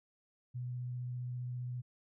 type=tone with vibrato; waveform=sine; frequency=123.9 Hz; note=B2; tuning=6 cents sharp; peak=-37 dBFS; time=0.54-1.82 s; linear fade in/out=20 ms; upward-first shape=square; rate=15 Hz; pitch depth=8 cents each way; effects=none